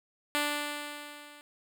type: tone with level ramp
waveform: 5% pulse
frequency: 293.7 Hz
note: D4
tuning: in tune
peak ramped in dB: -15 to -39 dBFS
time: 0.35-1.41 s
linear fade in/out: 0 ms
effects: none